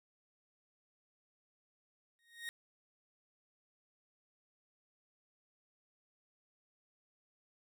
30% pulse tone with exponential growth, 1864.7 Hz, A#6, in tune, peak -35 dBFS, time 2.19-2.49 s, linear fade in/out 0 ms, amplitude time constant 64 ms, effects none

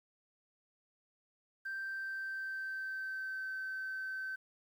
sine tone with pitch glide, 1568 to 1539.3 Hz, G6 to G6, 0 to -32 cents, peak -36 dBFS, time 1.65-4.36 s, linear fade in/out 10 ms, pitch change -32 cents, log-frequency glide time 1.8-3.5 s, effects tanh soft clip ceiling -35 dBFS + 11-bit

